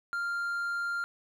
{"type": "tone", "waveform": "triangle", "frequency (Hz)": 1395, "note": "F6", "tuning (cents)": -2, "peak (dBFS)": -28, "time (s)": [0.13, 1.04], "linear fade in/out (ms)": 0, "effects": []}